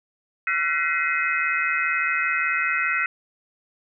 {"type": "tone cluster", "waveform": "sine", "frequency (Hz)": [1357, 1502, 1927, 2085, 2538], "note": ["E6", "F#6", "B6", "C7", "D#7"], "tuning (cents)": [50, 26, -43, -7, 34], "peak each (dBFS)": -27, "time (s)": [0.47, 3.06], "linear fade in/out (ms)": 2, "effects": []}